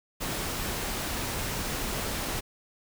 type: noise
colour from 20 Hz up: pink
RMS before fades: -32 dBFS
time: 0.2-2.41 s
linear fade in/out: 20 ms
effects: none